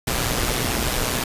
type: noise with amplitude modulation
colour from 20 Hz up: pink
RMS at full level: -20 dBFS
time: 0.07-1.24 s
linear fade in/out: 5 ms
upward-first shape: sine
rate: 122 Hz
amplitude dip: 60%
effects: resampled to 32000 Hz